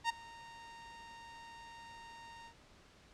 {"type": "tone with ADSR envelope", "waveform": "sawtooth", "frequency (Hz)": 926, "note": "A#5", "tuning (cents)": -12, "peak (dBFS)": -25, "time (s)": [0.04, 2.54], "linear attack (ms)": 53, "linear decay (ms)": 14, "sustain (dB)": -22, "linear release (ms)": 78, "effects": ["pink hiss -62 dBFS RMS until 3.13 s", "low-pass 6000 Hz 12 dB/octave"]}